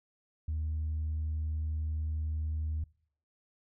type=tone; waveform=sine; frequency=77.78 Hz; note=D#2; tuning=in tune; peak=-29 dBFS; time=0.48-2.84 s; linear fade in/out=5 ms; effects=noise-tail reverb RT60 0.6 s tail -25 dB re dry + tanh soft clip ceiling -28 dBFS